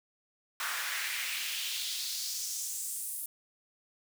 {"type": "noise with high-pass filter sweep", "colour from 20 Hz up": "pink", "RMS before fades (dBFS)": -36, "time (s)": [0.6, 3.26], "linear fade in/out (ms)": 2, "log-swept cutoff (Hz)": [1300, 11000], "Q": 2.2, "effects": []}